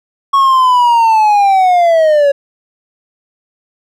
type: linear sweep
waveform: triangle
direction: down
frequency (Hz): 1108.7 to 554.4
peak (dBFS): -4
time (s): 0.33-2.32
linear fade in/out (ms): 10
effects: none